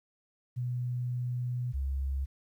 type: tone pair in turn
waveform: sine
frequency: 123.47 / 67.79 Hz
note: B2 / C#2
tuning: 0 / -38 cents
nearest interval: minor seventh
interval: 1038 cents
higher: first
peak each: -30 / -29 dBFS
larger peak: second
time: 0.56-1.73 / 1.73-2.26 s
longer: first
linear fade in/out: 20 ms
effects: 11-bit